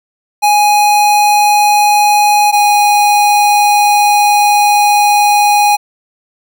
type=tone pair in turn; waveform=square; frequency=831 / 826.2 Hz; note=G#5 / G#5; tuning=+1 / -9 cents; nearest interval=unison; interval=10 cents; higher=first; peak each=-7 dBFS; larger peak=neither; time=0.42-2.52 / 2.52-5.77 s; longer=second; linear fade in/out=20 ms; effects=none